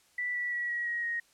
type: tone with pitch steps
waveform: sine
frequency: 1969 / 1949.8 / 1930.7 / 1911.8 / 1893.2 / 1874.7 Hz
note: B6 / B6 / B6 / A#6 / A#6 / A#6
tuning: -6 / -23 / -40 / +43 / +26 / +9 cents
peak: -30 dBFS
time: 0.18-1.2 s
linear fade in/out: 5 ms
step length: 170 ms
effects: white hiss -65 dBFS RMS until 1.33 s + low-pass 10000 Hz 12 dB/octave